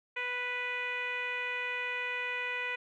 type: tone with low-pass filter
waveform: 10% pulse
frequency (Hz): 493.9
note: B4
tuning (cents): 0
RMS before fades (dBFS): -35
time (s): 0.16-2.76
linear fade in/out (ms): 10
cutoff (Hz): 2300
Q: 4.6
effects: none